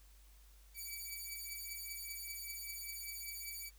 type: beating tone pair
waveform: 5% pulse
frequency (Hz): 2292 / 2297.1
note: D7 / D7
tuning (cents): -43 / -39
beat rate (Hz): 5.1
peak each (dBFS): -37 / -37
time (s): 0.74-3.71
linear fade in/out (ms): 50
effects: added 50 Hz sine -59 dBFS peak until 3.78 s + white hiss -68 dBFS RMS until 3.78 s